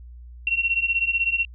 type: beating tone pair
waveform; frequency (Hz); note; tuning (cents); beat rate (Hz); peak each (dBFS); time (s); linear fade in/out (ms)
sine; 2720 / 2736; F7 / F7; -46 / -36; 16; -24 / -22; 0.47-1.45; 2
effects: added 60 Hz sine -39 dBFS peak until 1.54 s